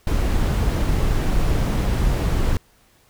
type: noise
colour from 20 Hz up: brown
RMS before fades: -19 dBFS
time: 0.07-2.57 s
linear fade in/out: 2 ms
effects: pink hiss -57 dBFS RMS until 3.09 s